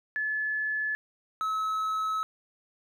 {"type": "tone pair in turn", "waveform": ["sine", "triangle"], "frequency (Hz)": [1723, 1290.8], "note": ["A6", "E6"], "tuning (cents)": [-37, -37], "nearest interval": "perfect fourth", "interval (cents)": 500, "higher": "first", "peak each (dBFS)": [-27, -25], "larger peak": "second", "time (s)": [[0.16, 0.95], [1.41, 2.23]], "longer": "second", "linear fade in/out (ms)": 0, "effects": []}